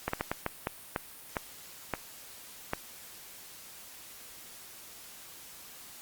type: slowing click train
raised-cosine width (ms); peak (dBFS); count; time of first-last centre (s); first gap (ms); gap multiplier
0.5; -14; 10; 0.08-2.734; 54; 1.4
effects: white hiss -49 dBFS RMS until 6.01 s + Opus 48 kbps